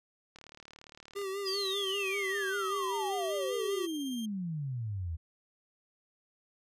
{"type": "click train", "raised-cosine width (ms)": 0.2, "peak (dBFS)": -33, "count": 33, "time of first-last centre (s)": [0.36, 1.216], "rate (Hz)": 37.4}
{"type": "tone with vibrato", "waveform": "square", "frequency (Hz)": 392, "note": "G4", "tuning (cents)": 0, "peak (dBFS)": -35, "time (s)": [1.15, 3.87], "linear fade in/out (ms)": 20, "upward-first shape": "sine", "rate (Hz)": 5.1, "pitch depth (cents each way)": 54}
{"type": "exponential sweep", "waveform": "sine", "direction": "down", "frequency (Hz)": [5020, 77.9], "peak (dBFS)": -33, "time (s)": [1.45, 5.17], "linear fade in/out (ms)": 20}
{"type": "tone with tremolo", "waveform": "sawtooth", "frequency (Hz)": 3187, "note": "G7", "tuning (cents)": 28, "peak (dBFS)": -38, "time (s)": [1.47, 4.26], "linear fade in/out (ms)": 10, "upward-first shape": "sine", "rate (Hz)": 17, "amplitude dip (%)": 35}
{"effects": ["resampled to 32000 Hz"]}